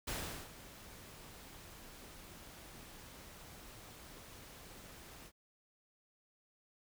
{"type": "noise with ADSR envelope", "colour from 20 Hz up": "pink", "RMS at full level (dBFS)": -39, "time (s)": [0.07, 5.32], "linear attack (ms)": 10, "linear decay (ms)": 400, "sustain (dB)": -15, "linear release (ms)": 57, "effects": []}